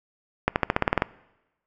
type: accelerating click train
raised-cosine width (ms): 0.5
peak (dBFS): -4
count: 10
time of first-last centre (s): 0.48-1.021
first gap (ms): 79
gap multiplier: 0.93
effects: noise-tail reverb RT60 1.0 s tail -22 dB re dry